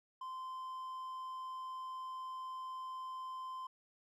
triangle tone, 1036 Hz, C6, 17 cents flat, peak -40 dBFS, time 0.21-3.67 s, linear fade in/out 5 ms, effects none

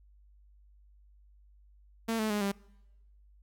sawtooth tone with pitch steps, 226.8 / 217.1 / 207.7 / 198.81 Hz, A#3 / A3 / G#3 / G3, -47 / -23 / 0 / +25 cents, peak -25 dBFS, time 2.08-2.52 s, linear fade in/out 10 ms, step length 110 ms, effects noise-tail reverb RT60 1.0 s tail -26 dB re dry + added 50 Hz sine -57 dBFS peak until 3.42 s

